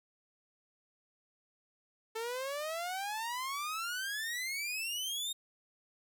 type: exponential sweep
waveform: sawtooth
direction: up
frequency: 440 to 3729 Hz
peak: -32 dBFS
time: 2.15-5.33 s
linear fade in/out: 10 ms
effects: none